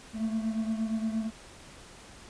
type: beating tone pair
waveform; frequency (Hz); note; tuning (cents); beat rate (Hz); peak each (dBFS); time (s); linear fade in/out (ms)
triangle; 220 / 228.6; A3 / A#3; 0 / -34; 8.6; -27 / -33; 0.13-1.31; 50
effects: pink hiss -50 dBFS RMS until 2.29 s + resampled to 22050 Hz